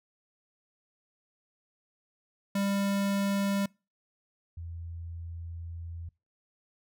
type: tone pair in turn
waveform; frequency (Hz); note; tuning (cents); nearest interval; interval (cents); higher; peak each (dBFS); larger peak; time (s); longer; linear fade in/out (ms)
square / sine; 198.7 / 84.1; G3 / E2; +24 / +35; octave + minor third; 1489; first; -27 / -37; first; 2.55-3.66 / 4.57-6.09; second; 5
effects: noise-tail reverb RT60 0.3 s tail -26 dB re dry